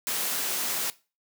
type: noise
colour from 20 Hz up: white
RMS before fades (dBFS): -29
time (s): 0.07-0.9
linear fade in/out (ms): 0
effects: noise-tail reverb RT60 0.3 s tail -19 dB re dry + high-pass 200 Hz 12 dB/octave